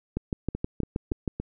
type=two click trains; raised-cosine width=3 ms; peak=-18 / -14 dBFS; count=4 / 8; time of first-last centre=0.55-1.4 / 0.17-1.278 s; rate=3.53 / 6.32 Hz; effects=none